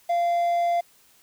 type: tone with quantisation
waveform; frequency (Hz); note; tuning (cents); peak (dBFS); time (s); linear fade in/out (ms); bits
triangle; 691; F5; -19; -18; 0.09-0.81; 10; 8
effects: white hiss -58 dBFS RMS until 1.22 s